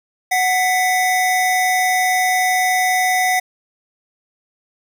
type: tone pair together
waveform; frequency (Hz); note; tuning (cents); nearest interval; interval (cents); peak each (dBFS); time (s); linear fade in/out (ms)
square; 739 / 1991.2; F#5 / B6; -2 / +14; octave + perfect fourth; 1716; -17 / -19; 0.31-3.4; 10
effects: none